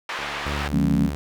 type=band-pass noise; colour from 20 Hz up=pink; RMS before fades=-30 dBFS; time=0.09-0.68 s; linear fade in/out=2 ms; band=920 to 2800 Hz; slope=12 dB/octave
type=click train; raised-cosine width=1 ms; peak=-24 dBFS; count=32; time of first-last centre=0.19-0.618 s; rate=72.4 Hz
type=tone; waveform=sawtooth; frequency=72.1 Hz; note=D2; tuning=31 cents flat; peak=-23 dBFS; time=0.46-1.15 s; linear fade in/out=0 ms
type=chord; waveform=sine; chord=D# half-diminished seventh; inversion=none; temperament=equal; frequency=155.56 / 185 / 220 / 277.2 Hz; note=D#3 / F#3 / A3 / C#4; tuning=0 / 0 / 0 / 0 cents; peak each=-23 dBFS; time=0.71-1.11 s; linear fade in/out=50 ms
effects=none